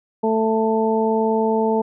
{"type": "harmonic tone", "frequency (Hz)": 221.3, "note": "A3", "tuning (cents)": 10, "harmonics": [1, 2, 3, 4], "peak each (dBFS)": [-21, -19, -26, -23], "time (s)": [0.23, 1.82], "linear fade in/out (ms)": 10, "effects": []}